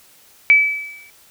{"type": "tone with exponential decay", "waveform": "sine", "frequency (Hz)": 2300, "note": "D7", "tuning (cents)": -37, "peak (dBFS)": -5, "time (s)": [0.5, 1.1], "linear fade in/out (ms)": 0, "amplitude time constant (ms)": 130, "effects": ["white hiss -50 dBFS RMS until 1.3 s"]}